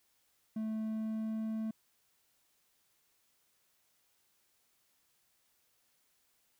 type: tone with pitch glide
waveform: triangle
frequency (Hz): 218.8 to 220.3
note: A3 to A3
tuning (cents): -9 to +2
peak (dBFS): -32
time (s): 0.56-1.71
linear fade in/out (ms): 5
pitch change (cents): +11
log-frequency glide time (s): 0.79-1.46
effects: white hiss -74 dBFS RMS until 6.59 s